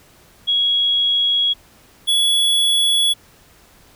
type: tone pair in turn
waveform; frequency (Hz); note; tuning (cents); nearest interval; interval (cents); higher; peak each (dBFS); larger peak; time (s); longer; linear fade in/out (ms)
sine / square; 3322 / 3384; G#7 / G#7; 0 / +32; unison; 32; second; -14; neither; 0.47-1.54 / 2.07-3.14; neither; 20
effects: pink hiss -50 dBFS RMS until 3.95 s